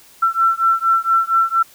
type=beating tone pair; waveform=sine; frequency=1343 / 1347.3 Hz; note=E6 / E6; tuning=+32 / +37 cents; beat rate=4.3 Hz; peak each=-16 dBFS; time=0.22-1.63 s; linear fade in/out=10 ms; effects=white hiss -47 dBFS RMS until 1.74 s